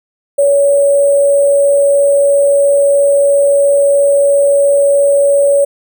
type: tone with sample-and-hold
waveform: sine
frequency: 563 Hz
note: C#5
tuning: 27 cents sharp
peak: -6 dBFS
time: 0.38-5.65 s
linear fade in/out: 10 ms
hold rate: 8820 Hz
effects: none